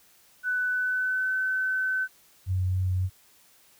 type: tone with pitch glide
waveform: sine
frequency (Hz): 1495 to 1522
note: F#6 to F#6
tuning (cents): +17 to +48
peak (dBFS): -24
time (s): 0.43-2.08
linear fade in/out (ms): 50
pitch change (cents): +31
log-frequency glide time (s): 0.69-1.34
type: tone with vibrato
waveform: sine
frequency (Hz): 92.5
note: F#2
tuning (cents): 0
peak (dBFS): -23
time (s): 2.46-3.1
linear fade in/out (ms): 50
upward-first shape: sine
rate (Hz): 3.7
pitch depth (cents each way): 12
effects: white hiss -59 dBFS RMS until 3.79 s